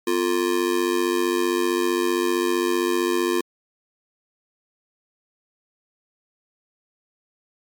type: tone with amplitude modulation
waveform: square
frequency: 350 Hz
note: F4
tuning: 4 cents sharp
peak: -16 dBFS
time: 0.07-3.41 s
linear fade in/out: 5 ms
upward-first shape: sine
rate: 95.4 Hz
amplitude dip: 90%
effects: MP3 96 kbps